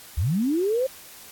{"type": "linear sweep", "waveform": "sine", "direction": "up", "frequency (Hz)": [61.74, 540], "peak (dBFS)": -20, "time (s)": [0.17, 0.87], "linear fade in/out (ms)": 10, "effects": ["white hiss -45 dBFS RMS until 1.31 s", "AAC 64 kbps"]}